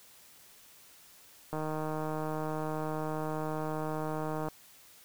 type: click train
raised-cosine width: 1 ms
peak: -22 dBFS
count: 459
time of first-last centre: 1.53-4.485 s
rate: 155 Hz
effects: white hiss -57 dBFS RMS until 5.04 s